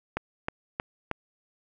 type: click train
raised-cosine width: 0.5 ms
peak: -13 dBFS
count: 4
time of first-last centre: 0.17-1.113 s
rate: 3.18 Hz
effects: none